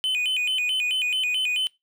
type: tone with vibrato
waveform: triangle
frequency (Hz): 2744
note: F7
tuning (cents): -31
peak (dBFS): -20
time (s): 0.04-1.67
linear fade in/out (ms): 0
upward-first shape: square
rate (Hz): 4.6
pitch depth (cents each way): 180
effects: noise-tail reverb RT60 0.2 s tail -21 dB re dry